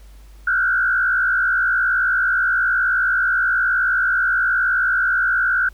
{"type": "tone with frequency modulation", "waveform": "sine", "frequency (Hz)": 1482, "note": "F#6", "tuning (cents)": 2, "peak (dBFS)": -15, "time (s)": [0.47, 5.69], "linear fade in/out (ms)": 5, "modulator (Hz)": 58.9, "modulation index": 1.4, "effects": ["added 50 Hz sine -40 dBFS peak until 5.73 s", "pink hiss -54 dBFS RMS until 5.73 s"]}